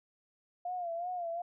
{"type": "tone with vibrato", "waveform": "sine", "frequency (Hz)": 698.5, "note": "F5", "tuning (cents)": 0, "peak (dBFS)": -34, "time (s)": [0.65, 1.42], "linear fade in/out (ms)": 5, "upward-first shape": "sine", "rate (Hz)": 2.7, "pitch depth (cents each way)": 79, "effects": []}